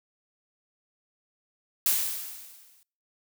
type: noise with exponential decay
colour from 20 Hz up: blue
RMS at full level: -22 dBFS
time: 1.86-2.83 s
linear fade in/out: 1 ms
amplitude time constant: 210 ms
effects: noise-tail reverb RT60 0.5 s tail -26 dB re dry